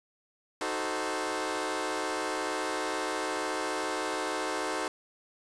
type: chord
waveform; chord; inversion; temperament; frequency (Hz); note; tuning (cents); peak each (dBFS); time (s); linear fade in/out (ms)
15% pulse; D# diminished seventh; none; equal with one note detuned; 311.1 / 373.4 / 440 / 523.3; D#4 / F#4 / A4 / C5; 0 / +16 / 0 / 0; -30; 0.61-4.88; 2
effects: resampled to 22050 Hz + 8-bit